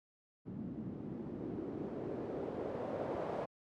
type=noise with low-pass filter sweep; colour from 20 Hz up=white; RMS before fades=-41 dBFS; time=0.45-3.46 s; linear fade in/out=20 ms; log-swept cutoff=210 to 680 Hz; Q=1.9; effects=high-pass 100 Hz 12 dB/octave